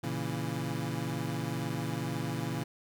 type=chord; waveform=25% pulse; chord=A# diminished; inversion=none; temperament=equal; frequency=116.54 / 138.59 / 164.81 Hz; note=A#2 / C#3 / E3; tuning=0 / 0 / 0 cents; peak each=-33 dBFS; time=0.03-2.64 s; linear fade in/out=10 ms; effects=none